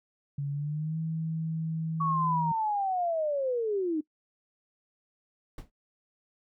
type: tone with pitch glide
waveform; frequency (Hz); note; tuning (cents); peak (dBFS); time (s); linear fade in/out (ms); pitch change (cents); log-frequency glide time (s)
sine; 141.8 to 161.01; C#3 to E3; +40 to -40; -29; 0.38-2.52; 5; +220; 0.51-0.98
type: linear sweep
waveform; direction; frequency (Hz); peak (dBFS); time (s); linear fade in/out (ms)
sine; down; 1131 to 296; -26; 2-4.01; 10
type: noise with exponential decay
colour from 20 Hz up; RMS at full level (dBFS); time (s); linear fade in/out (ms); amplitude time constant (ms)
brown; -34; 5.58-5.7; 2; 26
effects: noise-tail reverb RT60 0.1 s tail -21 dB re dry

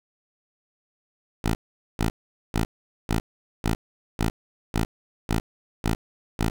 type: tone bursts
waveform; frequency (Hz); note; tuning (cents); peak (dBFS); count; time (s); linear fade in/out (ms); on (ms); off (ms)
10% pulse; 55.2; A1; +6; -13; 10; 1.44-6.5; 5; 110; 440
effects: none

